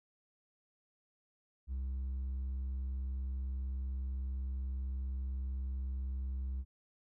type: tone with hard clipping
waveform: triangle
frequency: 65.41 Hz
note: C2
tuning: in tune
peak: -34 dBFS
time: 1.67-6.65 s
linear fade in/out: 50 ms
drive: 1 dB
effects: none